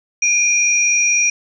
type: tone pair together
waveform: sine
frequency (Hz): 2408 / 5736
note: D7 / F8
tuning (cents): +43 / +45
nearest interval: octave + minor third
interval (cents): 1502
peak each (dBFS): -15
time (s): 0.22-1.3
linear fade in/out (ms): 5
effects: none